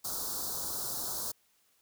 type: band-stop noise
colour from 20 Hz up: white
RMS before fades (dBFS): -36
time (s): 0.04-1.32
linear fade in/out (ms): 10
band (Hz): 1400 to 4000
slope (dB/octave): 48
effects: white hiss -70 dBFS RMS until 1.81 s